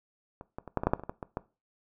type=clicks; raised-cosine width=1 ms; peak=-28 / -23 / -27 / -12 / -16 / -9 / -9 / -28 / -26 / -20 / -22 / -17 dBFS; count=12; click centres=0.411 / 0.585 / 0.677 / 0.773 / 0.835 / 0.87 / 0.935 / 0.996 / 1.036 / 1.095 / 1.228 / 1.371 s; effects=noise-tail reverb RT60 0.3 s tail -19 dB re dry